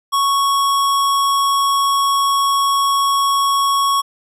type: tone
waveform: square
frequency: 1108.7 Hz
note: C#6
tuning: in tune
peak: -14 dBFS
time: 0.12-4.02 s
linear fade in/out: 20 ms
effects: resampled to 32000 Hz